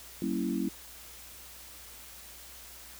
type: chord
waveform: sine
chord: G diminished seventh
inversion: none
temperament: equal with one note detuned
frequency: 191.3 / 233.1 / 277.2 / 329.6 Hz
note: G3 / Bb3 / Db4 / Fb4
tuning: -42 / 0 / 0 / 0 cents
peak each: -34 dBFS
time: 0.22-0.69 s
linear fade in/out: 2 ms
effects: added 60 Hz sine -57 dBFS peak until 2.99 s + white hiss -49 dBFS RMS until 2.99 s